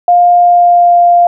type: tone with pitch glide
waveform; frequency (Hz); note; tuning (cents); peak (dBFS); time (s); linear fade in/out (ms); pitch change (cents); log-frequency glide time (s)
sine; 705 to 698.1; F5 to F5; +16 to -1; -3; 0.08-1.27; 2; -17; 0.35-0.98
effects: none